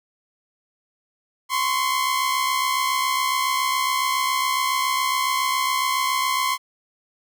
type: tone pair together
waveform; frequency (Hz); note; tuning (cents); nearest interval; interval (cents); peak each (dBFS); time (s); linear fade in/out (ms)
sawtooth; 1032.8 / 1100; C6 / C#6; -23 / -14; minor second; 109; -18 / -21; 1.49-6.58; 50
effects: none